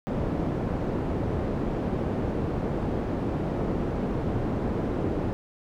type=low-pass noise; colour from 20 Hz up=white; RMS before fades=-28 dBFS; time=0.07-5.33 s; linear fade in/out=0 ms; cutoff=370 Hz; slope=12 dB/octave; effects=none